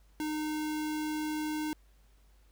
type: tone with sample-and-hold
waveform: sine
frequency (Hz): 306.6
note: D#4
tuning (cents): -25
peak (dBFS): -31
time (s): 0.2-1.73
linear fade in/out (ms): 0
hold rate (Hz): 1225
effects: added 50 Hz sine -59 dBFS peak until 2.51 s + pink hiss -70 dBFS RMS until 2.51 s